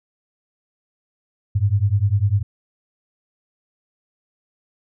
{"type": "beating tone pair", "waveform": "sine", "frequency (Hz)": [96.5, 106.5], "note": ["G2", "G#2"], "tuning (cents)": [-27, 44], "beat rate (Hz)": 10, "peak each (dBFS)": -18, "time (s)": [1.55, 2.43], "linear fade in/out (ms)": 10, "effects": []}